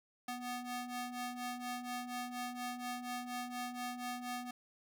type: ring-modulated tone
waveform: sawtooth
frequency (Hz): 493.8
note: B4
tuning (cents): 0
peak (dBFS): -33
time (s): 0.28-4.51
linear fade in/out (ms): 5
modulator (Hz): 249
effects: none